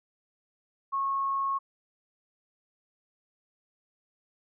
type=tone; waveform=sine; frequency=1094 Hz; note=C#6; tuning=23 cents flat; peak=-26 dBFS; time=0.92-1.59 s; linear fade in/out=20 ms; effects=none